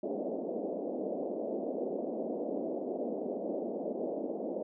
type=band-pass noise; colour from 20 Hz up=white; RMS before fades=-36 dBFS; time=0.03-4.63 s; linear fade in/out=5 ms; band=210 to 640 Hz; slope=48 dB/octave; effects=none